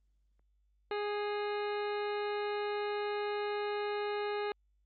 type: harmonic tone with a mistuned harmonic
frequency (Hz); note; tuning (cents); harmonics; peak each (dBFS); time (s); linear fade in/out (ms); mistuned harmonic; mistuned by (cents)
413.5; G#4; -8; 1 / 2 / 3 / 4 / 5 / 6 / 7 / 9 / 10; -34 / -40 / -44 / -46 / -48 / -50 / -51 / -53 / -54; 0.91-4.52; 2; 5; +33
effects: added 50 Hz sine -69 dBFS peak until 4.85 s + Opus 24 kbps